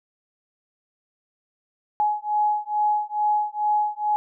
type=beating tone pair; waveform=sine; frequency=840 / 842.3 Hz; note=G#5 / G#5; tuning=+19 / +24 cents; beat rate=2.3 Hz; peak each=-23 dBFS; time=2-4.16 s; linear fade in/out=0 ms; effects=none